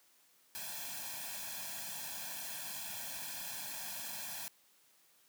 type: noise with comb filter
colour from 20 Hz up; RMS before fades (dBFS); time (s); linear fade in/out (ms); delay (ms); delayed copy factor
white; -43; 0.55-4.48; 0; 1.2; +1
effects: white hiss -68 dBFS RMS until 5.28 s + high-pass 150 Hz 12 dB/octave